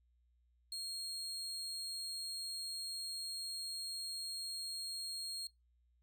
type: tone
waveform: 35% pulse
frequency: 4254 Hz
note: C8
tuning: 28 cents sharp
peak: -39 dBFS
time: 0.72-5.47 s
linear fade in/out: 2 ms
effects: noise-tail reverb RT60 0.2 s tail -25 dB re dry + added 60 Hz sine -70 dBFS peak until 6.02 s